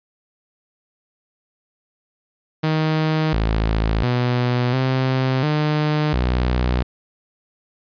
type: tone with pitch steps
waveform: sawtooth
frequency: 156.7 / 54.6 / 123.3 / 130.7 / 151.5 / 61.8 Hz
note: D#3 / A1 / B2 / C3 / D#3 / B1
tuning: +13 / -13 / -2 / -1 / -46 / +2 cents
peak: -13 dBFS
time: 2.63-6.83 s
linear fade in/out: 10 ms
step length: 700 ms
effects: resampled to 11025 Hz